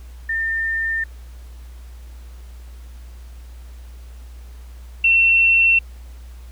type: tone pair in turn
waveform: sine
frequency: 1806 / 2706 Hz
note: A6 / E7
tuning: +45 / +45 cents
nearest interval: perfect fifth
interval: 700 cents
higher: second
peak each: -19 / -11 dBFS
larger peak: second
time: 0.29-1.04 / 5.04-5.79 s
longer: neither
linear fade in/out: 5 ms
effects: added 60 Hz sine -35 dBFS peak until 6.51 s + pink hiss -52 dBFS RMS until 6.51 s